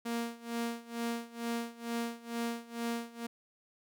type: tone with tremolo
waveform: sawtooth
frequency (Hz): 233.7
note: A#3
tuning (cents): +5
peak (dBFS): -28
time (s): 0.05-3.27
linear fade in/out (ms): 10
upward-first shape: sine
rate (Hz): 2.2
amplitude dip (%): 90
effects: none